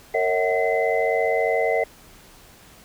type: tone cluster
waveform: sine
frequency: 459.2 / 554 / 645 / 748 / 2042 Hz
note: A#4 / C#5 / E5 / F#5 / C7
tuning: -26 / -1 / -38 / +19 / -43 cents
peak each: -23 / -26 / -24 / -26 / -27 dBFS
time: 0.14-1.84 s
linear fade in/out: 5 ms
effects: pink hiss -49 dBFS RMS until 2.84 s